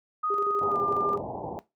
sine tone with pitch glide, 1245 to 1198.4 Hz, D#6 to D6, +1 to +35 cents, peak -25 dBFS, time 0.23-1.16 s, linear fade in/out 10 ms, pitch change -66 cents, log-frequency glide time 0.69-0.77 s
sine tone with tremolo, 405.3 Hz, G#4, 42 cents flat, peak -28 dBFS, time 0.3-1.21 s, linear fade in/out 5 ms, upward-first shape square, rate 12 Hz, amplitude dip 70%
white low-pass noise, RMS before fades -35 dBFS, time 0.61-1.59 s, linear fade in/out 0 ms, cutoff 950 Hz, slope 96 dB/octave
effects noise-tail reverb RT60 0.2 s tail -17 dB re dry + high-pass 100 Hz 12 dB/octave

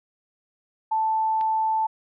sine tone, 880 Hz, A5, in tune, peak -20 dBFS, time 0.91-1.87 s, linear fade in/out 10 ms
click, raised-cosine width 0.3 ms, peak -25 dBFS, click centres 1.411 s
effects none

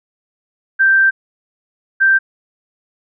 sine tone pair in turn, 1568 / 1568 Hz, G6 / G6, 0 / 0 cents, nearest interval unison, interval 0 cents, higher neither, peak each -8 dBFS, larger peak neither, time 0.79-1.11 / 2-2.19 s, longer first, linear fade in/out 20 ms, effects none

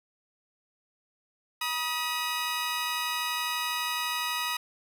15% pulse tone pair together, 966.5 / 1258 Hz, B5 / D#6, -38 / +19 cents, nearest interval perfect fourth, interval 457 cents, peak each -25 dBFS, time 1.61-4.57 s, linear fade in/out 5 ms, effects none

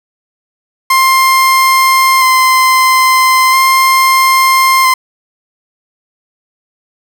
30% pulse tone with vibrato, 1046.5 Hz, C6, in tune, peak -3 dBFS, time 0.9-4.94 s, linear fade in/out 5 ms, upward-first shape square, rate 0.38 Hz, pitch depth 14 cents each way, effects none

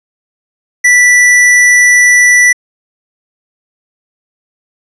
square tone, 1968 Hz, B6, 7 cents flat, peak -4 dBFS, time 0.84-2.53 s, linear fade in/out 10 ms, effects resampled to 22050 Hz + 7-bit

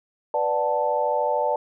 sine chord, B minor seventh, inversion none, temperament equal, 493.9 / 587.3 / 740 / 880 Hz, B4 / D5 / F#5 / A5, 0 / 0 / 0 / 0 cents, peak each -27 / -24 / -30 / -24 dBFS, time 0.34-1.56 s, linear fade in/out 2 ms, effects none

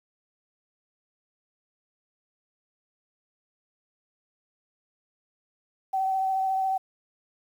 sine tone with vibrato, 765 Hz, G5, 42 cents flat, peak -23 dBFS, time 5.93-6.78 s, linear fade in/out 10 ms, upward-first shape triangle, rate 14 Hz, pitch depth 19 cents each way, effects 9-bit

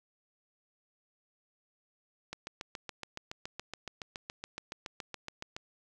click train, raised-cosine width 0.2 ms, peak -22 dBFS, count 24, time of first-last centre 2.33-5.565 s, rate 7.11 Hz, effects none

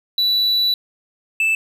triangle tone pair in turn, 3951 / 2637 Hz, B7 / E7, 0 / 0 cents, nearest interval perfect fifth, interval 700 cents, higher first, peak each -13 dBFS, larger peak neither, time 0.18-0.74 / 1.4-1.55 s, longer first, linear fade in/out 2 ms, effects none

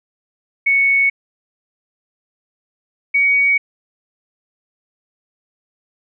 sine tone pair in turn, 2217 / 2248 Hz, C#7 / C#7, 0 / +24 cents, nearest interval unison, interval 24 cents, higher second, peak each -11 dBFS, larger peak neither, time 0.66-1.1 / 3.14-3.58 s, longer neither, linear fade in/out 10 ms, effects none

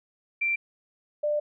sine tone pair in turn, 2355 / 594.9 Hz, D7 / D5, +4 / +22 cents, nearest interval 2 octaves, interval 2382 cents, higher first, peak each -23 / -23 dBFS, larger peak neither, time 0.41-0.56 / 1.23-1.4 s, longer second, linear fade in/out 10 ms, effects none

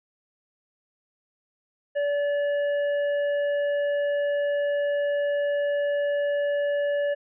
sine tone with hard clipping, 576 Hz, D5, 34 cents flat, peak -24 dBFS, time 1.95-7.15 s, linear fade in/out 20 ms, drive 7 dB, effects resampled to 8000 Hz

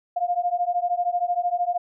sine beating tone pair, 700 / 713 Hz, F5 / F5, +4 / +36 cents, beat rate 13 Hz, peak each -24 dBFS, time 0.16-1.78 s, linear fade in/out 10 ms, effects none

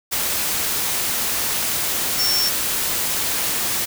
sine tone in noise, 5440 Hz, F8, 46 cents flat, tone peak -18 dBFS, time 2.18-2.5 s, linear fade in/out 20 ms, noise white, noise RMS -22 dBFS, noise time 0.11-3.86 s, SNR +1 dB, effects none

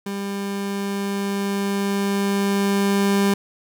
30% pulse tone with level ramp, 199.1 Hz, G3, 27 cents sharp, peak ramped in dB -23 to -13 dBFS, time 0.06-3.34 s, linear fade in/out 5 ms, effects none

